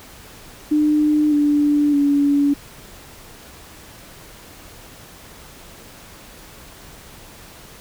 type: tone with pitch steps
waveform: sine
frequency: 301.1 / 293 / 285.2 Hz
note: D4 / D4 / C#4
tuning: +43 / -4 / +49 cents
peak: -13 dBFS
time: 0.71-2.54 s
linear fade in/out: 10 ms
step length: 610 ms
effects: pink hiss -42 dBFS RMS until 7.8 s